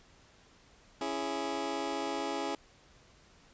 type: chord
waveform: 20% pulse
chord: C# minor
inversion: none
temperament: just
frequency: 277.2 / 332.6 / 415.8 Hz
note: C#4 / E4 / G#4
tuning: 0 / +16 / +2 cents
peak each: -33 dBFS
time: 1.01-2.55 s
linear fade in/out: 2 ms
effects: pink hiss -61 dBFS RMS until 3.53 s + resampled to 16000 Hz